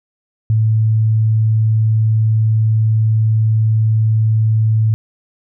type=tone; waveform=sine; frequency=110 Hz; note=A2; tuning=in tune; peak=-10 dBFS; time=0.5-4.94 s; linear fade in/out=0 ms; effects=none